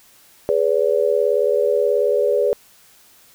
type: chord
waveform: sine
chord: G# diminished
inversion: none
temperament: equal with one note detuned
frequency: 415.3 / 493.9 / 572.3 Hz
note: G#4 / B4 / D5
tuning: 0 / 0 / -45 cents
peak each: -19 dBFS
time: 0.49-2.53 s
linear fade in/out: 0 ms
effects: white hiss -51 dBFS RMS until 3.34 s